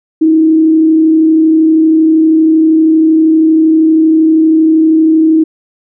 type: tone with frequency modulation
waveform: sine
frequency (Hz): 318.4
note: D#4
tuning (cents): +40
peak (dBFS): -4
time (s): 0.21-5.44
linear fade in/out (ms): 10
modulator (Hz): 32.7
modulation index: 0.26
effects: none